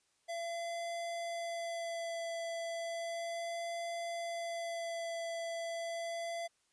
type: tone with vibrato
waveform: square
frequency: 675 Hz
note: E5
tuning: 41 cents sharp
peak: -38 dBFS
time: 0.28-6.48 s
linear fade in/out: 20 ms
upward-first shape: sine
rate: 0.34 Hz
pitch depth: 15 cents each way
effects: white hiss -75 dBFS RMS until 6.72 s + resampled to 22050 Hz